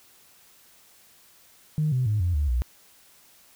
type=tone with pitch steps; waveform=sine; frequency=153.3 / 127.43 / 105.92 / 88.05 / 73.19 / 60.84 Hz; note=D#3 / C3 / G#2 / F2 / D2 / B1; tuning=-25 / -45 / +35 / +15 / -5 / -25 cents; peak=-20 dBFS; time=1.78-2.62 s; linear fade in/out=0 ms; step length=140 ms; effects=tanh soft clip ceiling -16 dBFS + white hiss -56 dBFS RMS until 3.55 s